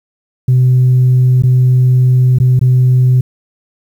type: tone with dropouts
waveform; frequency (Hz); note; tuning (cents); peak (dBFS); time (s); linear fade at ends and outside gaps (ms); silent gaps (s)
sine; 127.1; C3; -50; -4; 0.48-3.21; 5; 1.423-1.435 / 2.386-2.4 / 2.593-2.612
effects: tanh soft clip ceiling -3 dBFS + 7-bit